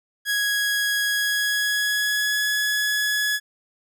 sawtooth tone with pitch glide, 1661.2 to 1691.2 Hz, G#6 to G#6, 0 to +31 cents, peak -17 dBFS, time 0.25-3.4 s, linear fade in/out 50 ms, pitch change +31 cents, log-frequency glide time 1.08-2.46 s, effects none

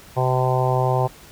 harmonic tone, 128.2 Hz, C3, 35 cents flat, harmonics 1 / 3 / 4 / 5 / 6 / 7 / 8, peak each -20 / -26 / -26 / -26 / -25 / -26 / -30 dBFS, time 0.16-1.08 s, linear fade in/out 20 ms, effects pink hiss -45 dBFS RMS until 1.31 s

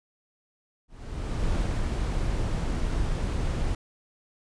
brown noise with ADSR envelope, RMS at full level -25 dBFS, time 0.88-3.75 s, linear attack 700 ms, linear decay 100 ms, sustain -2 dB, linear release 3 ms, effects resampled to 22050 Hz

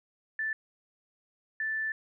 sine tone bursts at uneven times, 1760 Hz, A6, in tune, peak -29 dBFS, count 2, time 0.39-0.53 / 1.6-1.92 s, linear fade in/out 2 ms, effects none

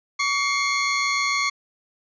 sawtooth tone pair together, 1134 / 2141 Hz, C#6 / C7, +39 / +39 cents, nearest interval major seventh, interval 1100 cents, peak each -20 / -19 dBFS, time 0.19-1.5 s, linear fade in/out 10 ms, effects resampled to 16000 Hz

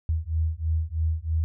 sine beating tone pair, 78.7 / 81.8 Hz, D#2 / E2, +20 / -13 cents, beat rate 3.1 Hz, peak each -26 dBFS, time 0.09-1.44 s, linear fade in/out 0 ms, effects none

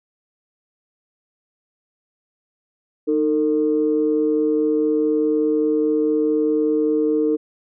sine tone pair together, 308.4 / 452.4 Hz, D#4 / A4, -15 / +48 cents, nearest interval perfect fifth, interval 663 cents, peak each -18 dBFS, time 3.07-7.37 s, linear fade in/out 20 ms, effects tanh soft clip ceiling -8 dBFS

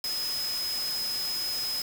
sine tone in noise, 5080 Hz, D#8, 35 cents sharp, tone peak -29 dBFS, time 0.04-1.82 s, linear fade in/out 2 ms, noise white, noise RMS -37 dBFS, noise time 0.04-1.82 s, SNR +5 dB, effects none

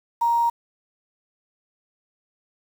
sine tone with quantisation, 937 Hz, A#5, 9 cents sharp, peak -17 dBFS, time 0.21-0.5 s, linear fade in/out 10 ms, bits 7, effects none

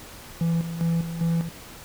triangle tone with tremolo, 166.8 Hz, E3, 21 cents sharp, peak -18 dBFS, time 0.41-1.49 s, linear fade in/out 2 ms, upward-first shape square, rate 2.5 Hz, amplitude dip 65%, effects pink hiss -43 dBFS RMS until 1.84 s

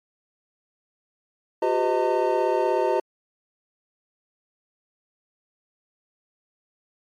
triangle tone cluster, 359.9 / 396.4 / 506 / 624 / 908 Hz, F#4 / G4 / B4 / D#5 / A#5, -48 / +19 / +42 / +5 / -46 cents, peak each -24 dBFS, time 1.62-3 s, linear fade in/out 5 ms, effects MP3 96 kbps

